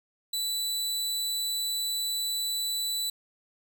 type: tone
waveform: sawtooth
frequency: 3970 Hz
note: B7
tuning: 8 cents sharp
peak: -25 dBFS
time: 0.33-3.1 s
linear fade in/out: 5 ms
effects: none